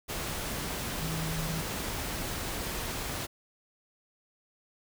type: tone in noise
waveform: sine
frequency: 160.4 Hz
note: E3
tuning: 47 cents flat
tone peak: -33 dBFS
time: 1-1.62 s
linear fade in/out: 20 ms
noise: pink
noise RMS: -35 dBFS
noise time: 0.08-3.27 s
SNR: -1 dB
effects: none